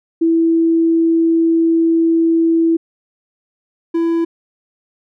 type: tone pair in turn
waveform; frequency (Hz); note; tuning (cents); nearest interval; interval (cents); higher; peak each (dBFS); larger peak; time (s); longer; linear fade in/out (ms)
sine / triangle; 329.6 / 333.2; E4 / E4; 0 / +19; unison; 19; second; -10 / -11; first; 0.21-2.77 / 3.94-4.25; first; 10
effects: none